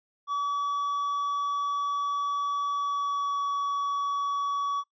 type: tone with pitch glide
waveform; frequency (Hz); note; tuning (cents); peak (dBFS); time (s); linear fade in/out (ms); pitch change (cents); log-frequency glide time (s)
triangle; 1142 to 1133.5; D6 to C#6; -49 to +38; -24; 0.27-4.84; 50; -13; 2.72-3.41
effects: noise-tail reverb RT60 0.1 s tail -21 dB re dry + resampled to 16000 Hz